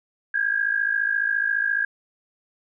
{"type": "tone pair together", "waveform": "sine", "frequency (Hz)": [1600, 1654.5], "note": ["G6", "G#6"], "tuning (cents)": [35, -7], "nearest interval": "minor second", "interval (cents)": 58, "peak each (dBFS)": -23, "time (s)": [0.34, 1.85], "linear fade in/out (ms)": 5, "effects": []}